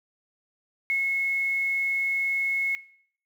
sine tone with quantisation, 2181 Hz, C#7, 29 cents flat, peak -22 dBFS, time 0.9-2.75 s, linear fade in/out 0 ms, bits 8, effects noise-tail reverb RT60 0.6 s tail -20 dB re dry

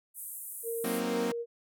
pink band-pass noise, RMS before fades -42 dBFS, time 0.14-1.02 s, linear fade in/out 50 ms, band 8800 to 15000 Hz, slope 48 dB/octave
sine tone with pitch glide, 462.1 to 469.4 Hz, A#4 to A#4, -15 to +12 cents, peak -32 dBFS, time 0.63-1.46 s, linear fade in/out 50 ms, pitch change +27 cents, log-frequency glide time 0.84-1.03 s
sawtooth chord, C half-diminished seventh, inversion second, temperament equal, 185 / 233.1 / 261.6 / 311.1 Hz, Gb3 / Bb3 / C4 / Eb4, 0 / 0 / 0 / 0 cents, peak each -34 / -30 / -32 / -36 dBFS, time 0.84-1.32 s, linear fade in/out 5 ms
effects none

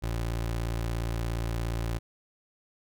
25% pulse tone, 57.1 Hz, A#1, 35 cents flat, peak -25 dBFS, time 0.02-1.99 s, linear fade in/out 20 ms, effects none

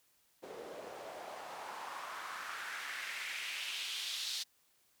white noise with band-pass filter sweep, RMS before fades -43 dBFS, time 0.42-4.44 s, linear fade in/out 20 ms, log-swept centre 420 to 4300 Hz, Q 2.5, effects white hiss -72 dBFS RMS until 5 s

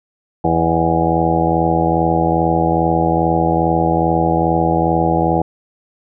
harmonic tone with a mistuned harmonic, 82.41 Hz, E2, in tune, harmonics 1 / 2 / 3 / 4 / 5 / 6 / 7 / 8 / 9 / 10, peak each -24 / -19 / -28 / -19 / -26 / -21 / -26 / -26 / -19 / -20 dBFS, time 0.44-5.42 s, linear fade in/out 5 ms, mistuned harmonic 8, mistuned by -76 cents, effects none

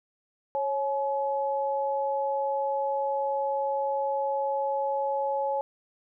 sine tone pair together, 550 / 850.5 Hz, C#5 / G#5, -14 / +41 cents, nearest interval minor sixth, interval 755 cents, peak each -28 dBFS, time 0.55-5.61 s, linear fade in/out 0 ms, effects none

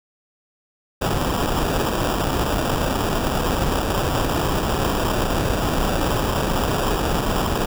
pink noise with sample-and-hold, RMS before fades -21 dBFS, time 1.01-7.66 s, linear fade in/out 10 ms, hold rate 2100 Hz, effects none

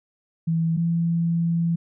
sine tone pair in turn, 164.2 / 168.04 Hz, E3 / E3, -6 / +34 cents, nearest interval unison, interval 40 cents, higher second, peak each -19 dBFS, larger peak neither, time 0.47-0.77 / 0.77-1.76 s, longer second, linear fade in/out 10 ms, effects none

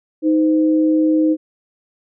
sine tone pair together, 313.4 / 513 Hz, D#4 / C5, +13 / -34 cents, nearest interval major sixth, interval 853 cents, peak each -12 / -22 dBFS, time 0.22-1.37 s, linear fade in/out 50 ms, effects none

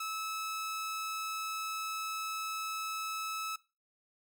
sawtooth tone, 1300 Hz, E6, 24 cents flat, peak -32 dBFS, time 0-3.56 s, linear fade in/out 5 ms, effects noise-tail reverb RT60 0.3 s tail -20 dB re dry

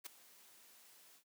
white noise with ADSR envelope, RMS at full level -44 dBFS, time 0.04-1.24 s, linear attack 24 ms, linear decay 5 ms, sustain -19 dB, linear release 88 ms, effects noise-tail reverb RT60 0.1 s tail -24 dB re dry + high-pass 200 Hz 12 dB/octave

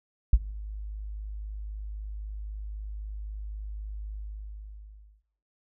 sine tone with ADSR envelope, 51.91 Hz, G#1, in tune, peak -11 dBFS, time 0.33-5.24 s, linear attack 4 ms, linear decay 44 ms, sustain -22 dB, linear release 1100 ms, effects noise-tail reverb RT60 0.8 s tail -19 dB re dry

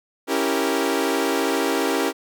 sawtooth chord, C# diminished seventh, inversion none, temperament equal, 277.2 / 329.6 / 392 / 466.2 Hz, C#4 / E4 / G4 / Bb4, 0 / 0 / 0 / 0 cents, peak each -21 / -22 / -21 / -22 dBFS, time 0.27-2.13 s, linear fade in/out 50 ms, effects none

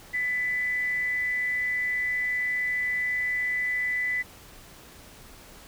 sine tone with amplitude modulation, 1993 Hz, B6, 15 cents sharp, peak -23 dBFS, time 0.13-4.23 s, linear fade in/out 20 ms, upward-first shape sine, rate 265 Hz, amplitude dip 35%, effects pink hiss -49 dBFS RMS until 5.67 s

